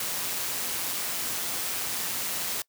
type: noise with amplitude modulation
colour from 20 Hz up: white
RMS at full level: -29 dBFS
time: 0-2.62 s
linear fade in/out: 2 ms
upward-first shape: sine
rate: 178 Hz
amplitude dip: 40%
effects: noise-tail reverb RT60 0.1 s tail -22 dB re dry + high-pass 100 Hz 12 dB/octave